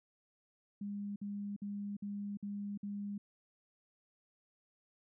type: tone bursts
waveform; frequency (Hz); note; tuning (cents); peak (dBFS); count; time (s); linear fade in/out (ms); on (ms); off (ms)
sine; 203; G#3; -39; -38; 6; 0.81-3.18; 5; 350; 54
effects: none